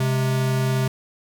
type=tone pair together; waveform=square; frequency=130.81 / 207.6 Hz; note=C3 / G#3; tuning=0 / 0 cents; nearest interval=minor sixth; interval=800 cents; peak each=-20 / -30 dBFS; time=0-0.88 s; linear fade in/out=5 ms; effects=none